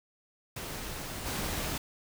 pink noise with level steps, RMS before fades -39 / -34 dBFS, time 0.56-1.78 s, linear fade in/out 5 ms, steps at 1.25 s, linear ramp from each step 20 ms, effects none

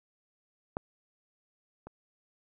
clicks, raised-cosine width 1 ms, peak -18 / -30 dBFS, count 2, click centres 0.769 / 1.87 s, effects none

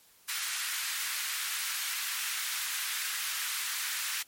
pink high-pass noise, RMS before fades -34 dBFS, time 0.28-4.23 s, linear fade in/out 10 ms, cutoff 1400 Hz, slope 24 dB/octave, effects white hiss -61 dBFS RMS until 4.27 s + MP3 64 kbps

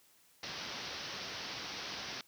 white low-pass noise, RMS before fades -43 dBFS, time 0.43-2.21 s, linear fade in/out 2 ms, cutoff 5800 Hz, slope 96 dB/octave, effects white hiss -66 dBFS RMS until 2.27 s + high-pass 80 Hz 12 dB/octave

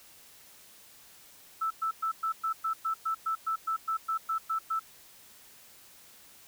sine tone bursts, 1318 Hz, E6, 1 cent flat, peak -27 dBFS, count 16, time 1.61-4.796 s, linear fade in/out 10 ms, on 96 ms, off 110 ms, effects white hiss -55 dBFS RMS until 6.47 s

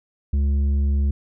sine tone with tanh clipping, 70.4 Hz, C#2, 27 cents sharp, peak -18 dBFS, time 0.33-1.11 s, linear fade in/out 5 ms, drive 7 dB, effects none

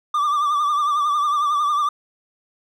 triangle tone with vibrato, 1179 Hz, D6, 6 cents sharp, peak -15 dBFS, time 0.14-1.89 s, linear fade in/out 5 ms, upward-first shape triangle, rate 11 Hz, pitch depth 71 cents each way, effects none

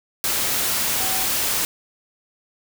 sine tone in noise, 759 Hz, F#5, 44 cents sharp, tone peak -31 dBFS, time 1-1.25 s, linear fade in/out 0 ms, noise white, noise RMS -22 dBFS, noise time 0.24-1.65 s, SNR -12 dB, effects none

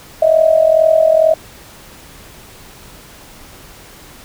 sine tone with amplitude modulation, 639 Hz, D#5, 46 cents sharp, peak -4 dBFS, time 0.22-1.34 s, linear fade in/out 5 ms, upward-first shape sine, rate 42.2 Hz, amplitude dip 75%, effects pink hiss -39 dBFS RMS until 4.24 s

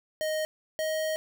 square tone pair in turn, 622.3 / 628.1 Hz, D#5 / D#5, 0 / +16 cents, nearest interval unison, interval 16 cents, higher second, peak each -28 dBFS, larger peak neither, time 0.21-0.45 / 0.79-1.16 s, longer second, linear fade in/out 0 ms, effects none

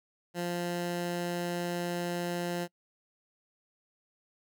15% pulse tone, 174.61 Hz, F3, in tune, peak -25 dBFS, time 0.34-2.68 s, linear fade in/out 50 ms, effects noise-tail reverb RT60 0.1 s tail -26 dB re dry

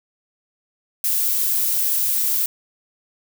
violet noise, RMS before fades -20 dBFS, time 1.04-2.46 s, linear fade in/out 2 ms, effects none

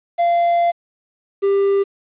triangle tone pair in turn, 689 / 396.3 Hz, F5 / G4, -24 / +19 cents, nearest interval minor seventh, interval 957 cents, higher first, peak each -11 dBFS, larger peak neither, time 0.18-0.72 / 1.42-1.84 s, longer first, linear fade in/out 20 ms, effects resampled to 8000 Hz + 8-bit

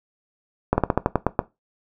slowing click train, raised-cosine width 1 ms, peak -3 dBFS, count 9, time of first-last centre 0.73-1.392 s, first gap 50 ms, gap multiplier 1.14, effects noise-tail reverb RT60 0.2 s tail -17 dB re dry

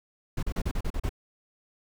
brown noise bursts, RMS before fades -28 dBFS, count 8, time 0.37-1.093 s, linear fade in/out 5 ms, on 58 ms, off 37 ms, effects none

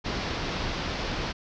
pink low-pass noise, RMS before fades -31 dBFS, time 0.04-1.33 s, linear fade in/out 20 ms, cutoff 5500 Hz, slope 48 dB/octave, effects none

